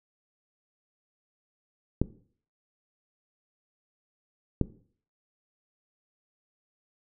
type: clicks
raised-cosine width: 3 ms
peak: -10 dBFS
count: 2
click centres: 2.016 / 4.613 s
effects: noise-tail reverb RT60 0.5 s tail -17 dB re dry